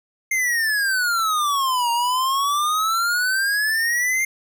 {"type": "exponential two-way sweep", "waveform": "square", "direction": "down then up", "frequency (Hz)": [2120, 932.3, 2120], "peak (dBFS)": -19, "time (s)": [0.31, 4.25], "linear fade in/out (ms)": 5, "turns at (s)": 1.91, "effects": []}